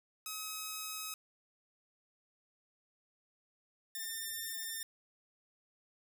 5% pulse tone pair in turn, 1274 / 1801.7 Hz, D#6 / A6, +41 / +41 cents, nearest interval tritone, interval 600 cents, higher second, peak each -28 dBFS, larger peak neither, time 0.26-1.14 / 3.95-4.83 s, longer neither, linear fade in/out 2 ms, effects none

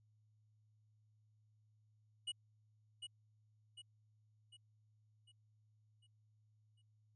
square tone with echo, 2911 Hz, F#7, 29 cents flat, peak -40 dBFS, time 2.27-2.32 s, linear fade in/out 10 ms, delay 750 ms, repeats 6, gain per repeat -6 dB, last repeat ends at 6.82 s, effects added 107 Hz sine -70 dBFS peak until 7.15 s + resampled to 24000 Hz

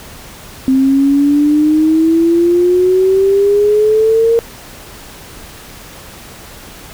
sine exponential sweep, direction up, 261.6 to 465 Hz, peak -7 dBFS, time 0.68-4.39 s, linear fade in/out 0 ms, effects pink hiss -34 dBFS RMS until 6.93 s

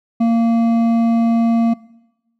triangle tone with hard clipping, 230.5 Hz, A#3, 19 cents flat, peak -13 dBFS, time 0.2-1.74 s, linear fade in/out 10 ms, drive 11 dB, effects noise-tail reverb RT60 1.0 s tail -22 dB re dry

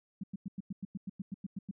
sine tone bursts, 193.7 Hz, G3, 20 cents flat, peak -35 dBFS, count 13, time 0.21-1.712 s, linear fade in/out 5 ms, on 26 ms, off 97 ms, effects none

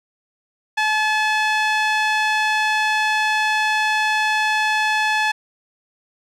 sawtooth tone with band-pass filter, 860 Hz, A5, 40 cents flat, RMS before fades -19 dBFS, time 0.77-5.32 s, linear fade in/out 10 ms, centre 2000 Hz, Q 1, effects none

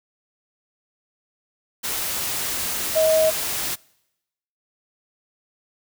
sine tone in noise, 634 Hz, D#5, 32 cents sharp, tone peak -15 dBFS, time 2.95-3.31 s, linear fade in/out 20 ms, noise white, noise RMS -26 dBFS, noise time 1.83-3.76 s, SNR +8 dB, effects noise-tail reverb RT60 0.9 s tail -25 dB re dry

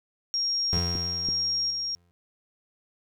sine tone with tremolo, 5580 Hz, F8, 2 cents flat, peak -24 dBFS, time 0.34-1.95 s, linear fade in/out 0 ms, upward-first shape square, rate 1.1 Hz, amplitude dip 35%
30% pulse tone with exponential decay, 87.1 Hz, F2, 4 cents flat, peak -22 dBFS, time 0.73-2.11 s, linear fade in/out 0 ms, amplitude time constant 300 ms
clicks, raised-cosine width 3 ms, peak -22 dBFS, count 3, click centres 0.772 / 0.954 / 1.288 s
effects none

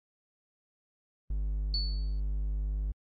triangle tone, 50.5 Hz, G#1, 48 cents flat, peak -27 dBFS, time 1.3-2.92 s, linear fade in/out 5 ms
sine tone with exponential decay, 4456 Hz, C#8, 8 cents sharp, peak -28 dBFS, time 1.74-2.2 s, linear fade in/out 1 ms, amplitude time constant 100 ms
effects AAC 64 kbps

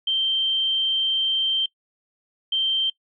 sine tone pair in turn, 3136 / 3136 Hz, G7 / G7, 0 / 0 cents, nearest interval unison, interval 0 cents, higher neither, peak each -19 dBFS, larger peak neither, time 0.07-1.66 / 2.52-2.9 s, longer first, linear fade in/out 5 ms, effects noise-tail reverb RT60 0.1 s tail -21 dB re dry

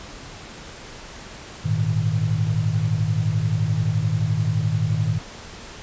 sine chord, Ab suspended second, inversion none, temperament equal with one note detuned, 103.83 / 115.4 / 155.56 Hz, Ab2 / Bb2 / Eb3, 0 / -17 / 0 cents, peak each -23 dBFS, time 1.64-5.19 s, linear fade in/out 20 ms, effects pink hiss -39 dBFS RMS until 5.82 s + resampled to 16000 Hz

